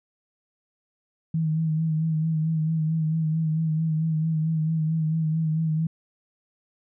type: tone with vibrato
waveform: sine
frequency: 158.9 Hz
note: D#3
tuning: 37 cents sharp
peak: -21 dBFS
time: 1.34-5.87 s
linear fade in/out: 5 ms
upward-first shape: sine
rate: 4.5 Hz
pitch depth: 38 cents each way
effects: none